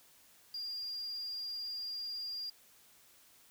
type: tone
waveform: triangle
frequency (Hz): 4806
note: D8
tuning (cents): +39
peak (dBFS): -36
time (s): 0.54-2.5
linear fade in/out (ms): 5
effects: tanh soft clip ceiling -33 dBFS + white hiss -63 dBFS RMS until 3.5 s